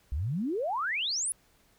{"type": "exponential sweep", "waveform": "sine", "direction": "up", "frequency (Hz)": [61.6, 10770], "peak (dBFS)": -28, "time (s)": [0.12, 1.32], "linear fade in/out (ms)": 0, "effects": ["pink hiss -65 dBFS RMS until 1.78 s"]}